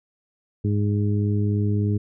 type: harmonic tone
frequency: 103.3 Hz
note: G#2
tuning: 9 cents flat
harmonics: 1 / 2 / 3 / 4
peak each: -20 / -26 / -30 / -32 dBFS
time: 0.64-1.98 s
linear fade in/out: 10 ms
effects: none